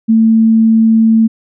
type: tone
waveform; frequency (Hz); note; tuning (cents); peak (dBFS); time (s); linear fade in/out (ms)
sine; 223.6; A3; +28; -5; 0.08-1.28; 20
effects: none